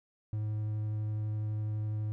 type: tone with vibrato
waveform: triangle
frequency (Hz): 106.9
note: A2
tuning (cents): -49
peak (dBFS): -29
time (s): 0.33-2.12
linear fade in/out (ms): 0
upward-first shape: triangle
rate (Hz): 12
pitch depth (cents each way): 10
effects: none